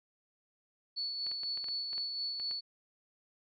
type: tone with tremolo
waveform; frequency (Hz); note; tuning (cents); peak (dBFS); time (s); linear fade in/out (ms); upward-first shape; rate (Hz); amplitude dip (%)
sine; 4435; C#8; 0; -33; 0.96-2.61; 20; sine; 4.1; 35
type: clicks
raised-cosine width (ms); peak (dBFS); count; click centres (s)
0.3; -34; 10; 1.267 / 1.315 / 1.434 / 1.575 / 1.643 / 1.685 / 1.931 / 1.98 / 2.399 / 2.512
effects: none